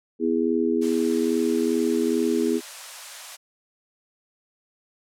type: chord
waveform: sine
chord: E major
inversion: second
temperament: just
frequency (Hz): 247.2 / 329.6 / 412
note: B3 / E4 / G#4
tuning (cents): +2 / 0 / -14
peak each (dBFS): -24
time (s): 0.19-2.61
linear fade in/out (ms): 50
type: high-pass noise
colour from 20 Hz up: white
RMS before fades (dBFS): -38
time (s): 0.81-3.37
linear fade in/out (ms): 20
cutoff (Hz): 550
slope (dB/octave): 48
effects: low-pass 10000 Hz 12 dB/octave